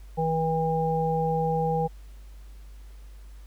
harmonic tone, 161.3 Hz, E3, 37 cents flat, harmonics 1 / 3 / 5, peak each -27 / -27 / -27 dBFS, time 0.17-1.88 s, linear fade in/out 20 ms, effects added 50 Hz sine -42 dBFS peak until 3.46 s + pink hiss -60 dBFS RMS until 3.46 s

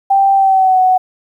sine tone with pitch glide, 784 to 743.4 Hz, G5 to F#5, 0 to +8 cents, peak -7 dBFS, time 0.1-0.98 s, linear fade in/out 10 ms, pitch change -92 cents, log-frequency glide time 0.35-0.79 s, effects 8-bit

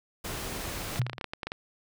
pink noise, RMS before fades -36 dBFS, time 0.24-1 s, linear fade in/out 10 ms
clicks, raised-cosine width 0.3 ms, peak -18 dBFS, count 12, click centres 0.959 / 1.017 / 1.066 / 1.097 / 1.132 / 1.182 / 1.212 / 1.243 / 1.335 / 1.432 / 1.47 / 1.519 s
sine tone with exponential decay, 123.47 Hz, B2, in tune, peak -20 dBFS, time 0.99-1.19 s, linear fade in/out 5 ms, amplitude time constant 42 ms
effects none

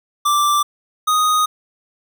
square tone pair in turn, 1174.7 / 1244.6 Hz, D6 / D#6, 0 / 0 cents, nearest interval minor second, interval 100 cents, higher second, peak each -14 dBFS, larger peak neither, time 0.25-0.63 / 1.07-1.46 s, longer second, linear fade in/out 10 ms, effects none

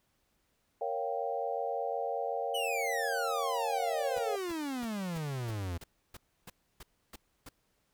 sine chord, G half-diminished seventh, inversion first, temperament equal, 466.2 / 554.4 / 698.5 / 784 Hz, Bb4 / Db5 / F5 / G5, 0 / 0 / 0 / 0 cents, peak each -37 dBFS, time 0.81-4.36 s, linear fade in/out 5 ms
45% pulse exponential sweep, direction down, 3027 to 82.41 Hz, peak -34 dBFS, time 2.54-5.78 s, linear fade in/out 10 ms
pink noise bursts, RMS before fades -47 dBFS, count 11, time 4.16-7.49 s, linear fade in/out 5 ms, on 30 ms, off 300 ms
effects pink hiss -75 dBFS RMS until 7.93 s

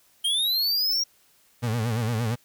square linear sweep, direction up, 3136 to 5660 Hz, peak -22 dBFS, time 0.24-1.04 s, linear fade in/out 10 ms
35% pulse tone with vibrato, 114.5 Hz, A#2, 31 cents flat, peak -22 dBFS, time 1.62-2.36 s, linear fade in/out 20 ms, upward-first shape sine, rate 8.7 Hz, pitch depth 110 cents each way
effects white hiss -61 dBFS RMS until 2.44 s

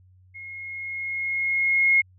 sine tone with level ramp, 2156 Hz, C#7, 49 cents flat, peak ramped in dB -37 to -14 dBFS, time 0.34-2.02 s, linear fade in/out 20 ms, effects added 92 Hz sine -52 dBFS peak until 2.18 s

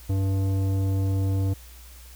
triangle tone with tanh clipping, 96.7 Hz, G2, 23 cents flat, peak -23 dBFS, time 0.09-1.54 s, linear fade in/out 10 ms, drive 17 dB, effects added 60 Hz sine -44 dBFS peak until 2.15 s + white hiss -50 dBFS RMS until 2.15 s

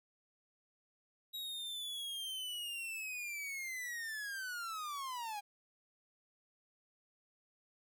45% pulse linear sweep, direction down, 3839 to 802 Hz, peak -40 dBFS, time 1.33-5.41 s, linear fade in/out 20 ms, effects none

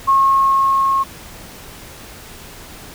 sine tone with level ramp, 1085 Hz, C#6, 37 cents flat, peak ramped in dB -9 to -13 dBFS, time 0.07-1.04 s, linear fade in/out 20 ms, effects pink hiss -37 dBFS RMS until 2.94 s

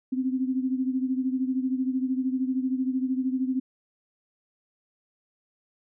sine beating tone pair, 256.9 / 269.9 Hz, C4 / C#4, -32 / -46 cents, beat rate 13 Hz, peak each -25 / -30 dBFS, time 0.12-3.6 s, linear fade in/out 10 ms, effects none

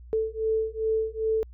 sine beating tone pair, 440 / 442.5 Hz, A4 / A4, 0 / +10 cents, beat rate 2.5 Hz, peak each -27 dBFS, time 0.13-1.43 s, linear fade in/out 0 ms, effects added 60 Hz sine -43 dBFS peak until 1.53 s

